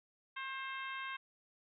harmonic tone with a mistuned harmonic, 530 Hz, C5, 22 cents sharp, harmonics 2 / 3 / 4 / 5 / 6 / 7, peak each -44 / -45 / -47 / -49 / -52 / -55 dBFS, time 0.36-1.17 s, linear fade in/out 10 ms, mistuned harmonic 2, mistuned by +20 cents, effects none

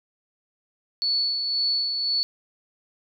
sine tone with tremolo, 4435 Hz, C#8, in tune, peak -20 dBFS, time 1.02-2.23 s, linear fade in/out 0 ms, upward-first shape sine, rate 1.9 Hz, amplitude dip 40%, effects none

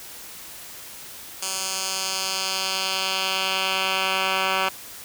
10% pulse tone with band-pass filter sweep, 190 Hz, F#3, 46 cents sharp, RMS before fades -25 dBFS, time 1.42-4.69 s, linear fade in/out 5 ms, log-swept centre 7400 to 2000 Hz, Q 1.3, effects white hiss -40 dBFS RMS until 5.04 s

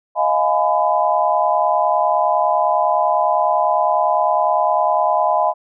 sine chord, F half-diminished seventh, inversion third, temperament just, 628.6 / 698.5 / 838.1 / 1005.8 Hz, Eb5 / F5 / Ab5 / Cb6, +18 / 0 / +16 / +31 cents, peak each -19 dBFS, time 0.15-5.54 s, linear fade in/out 50 ms, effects none

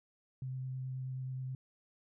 sine tone with vibrato, 130 Hz, C3, 11 cents flat, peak -37 dBFS, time 0.42-1.55 s, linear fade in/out 2 ms, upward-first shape sine, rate 9.4 Hz, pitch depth 10 cents each way, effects none

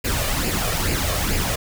pink noise with flanger, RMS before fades -22 dBFS, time 0.04-1.56 s, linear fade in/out 10 ms, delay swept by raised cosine 0.41 to 1.71 ms, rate 2.3 Hz, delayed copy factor +0.6, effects none

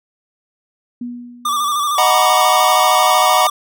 sine tone with exponential decay, 242.3 Hz, B3, 33 cents flat, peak -21 dBFS, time 1.01-1.98 s, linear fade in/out 5 ms, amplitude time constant 210 ms
square tone with vibrato, 1174.7 Hz, D6, in tune, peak -16 dBFS, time 1.45-3.5 s, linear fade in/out 5 ms, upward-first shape square, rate 13 Hz, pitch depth 43 cents each way
square chord, B major seventh, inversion first, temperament equal, 622.3 / 740 / 932.3 / 987.8 Hz, D#5 / F#5 / A#5 / B5, 0 / 0 / 0 / 0 cents, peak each -20 / -16 / -20 / -18 dBFS, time 1.98-3.47 s, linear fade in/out 2 ms
effects none

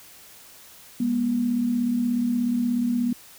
sine tone pair together, 205.4 / 242.1 Hz, G#3 / B3, -19 / -34 cents, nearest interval minor third, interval 285 cents, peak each -29 / -21 dBFS, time 1-3.13 s, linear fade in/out 5 ms, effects white hiss -48 dBFS RMS until 3.38 s

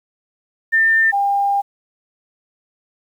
sine tone pair in turn, 1798 / 800.9 Hz, A6 / G5, +37 / +37 cents, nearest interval octave + major second, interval 1400 cents, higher first, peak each -11 / -14 dBFS, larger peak first, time 0.72-1.12 / 1.12-1.62 s, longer second, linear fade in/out 20 ms, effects 8-bit

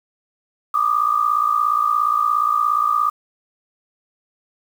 sine tone pair together, 1174.7 / 1231.8 Hz, D6 / D#6, 0 / -18 cents, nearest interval minor second, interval 82 cents, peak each -18 dBFS, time 0.74-3.1 s, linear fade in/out 5 ms, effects 7-bit

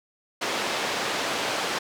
pink band-pass noise, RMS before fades -28 dBFS, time 0.41-1.79 s, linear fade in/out 10 ms, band 380 to 5300 Hz, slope 12 dB/octave, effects none

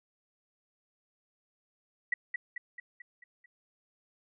sine tone with echo, 1944 Hz, B6, 28 cents flat, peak -25 dBFS, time 2.12-2.14 s, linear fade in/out 5 ms, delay 220 ms, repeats 6, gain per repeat -5 dB, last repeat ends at 3.46 s, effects none

